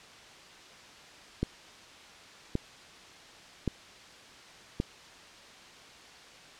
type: click train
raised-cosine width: 3 ms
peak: -15 dBFS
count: 4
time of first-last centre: 1.43-4.801 s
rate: 0.89 Hz
effects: white hiss -51 dBFS RMS until 6.59 s + low-pass 5000 Hz 12 dB/octave